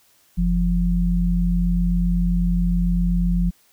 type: tone pair together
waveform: sine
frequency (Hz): 46.25 / 174.61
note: F#1 / F3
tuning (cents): 0 / 0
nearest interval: octave + major seventh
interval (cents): 2300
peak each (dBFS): -19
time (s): 0.37-3.51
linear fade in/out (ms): 20
effects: white hiss -58 dBFS RMS until 3.72 s